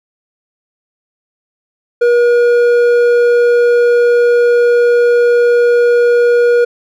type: tone with hard clipping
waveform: sine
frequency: 479.3 Hz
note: A#4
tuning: 48 cents sharp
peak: -8 dBFS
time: 2.01-6.65 s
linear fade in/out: 10 ms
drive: 6 dB
effects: none